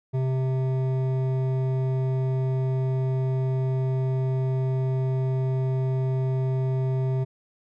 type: tone with hard clipping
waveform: sine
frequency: 130.81 Hz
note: C3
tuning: in tune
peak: -24 dBFS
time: 0.13-7.25 s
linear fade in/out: 20 ms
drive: 11 dB
effects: none